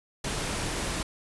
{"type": "noise", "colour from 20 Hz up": "pink", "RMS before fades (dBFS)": -31, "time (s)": [0.24, 1.03], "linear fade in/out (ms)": 5, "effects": ["resampled to 24000 Hz"]}